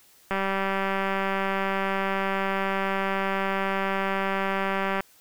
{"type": "click train", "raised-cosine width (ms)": 0.5, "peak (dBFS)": -12, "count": 912, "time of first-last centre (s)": [0.31, 5.006], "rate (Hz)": 194, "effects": ["white hiss -57 dBFS RMS until 5.2 s"]}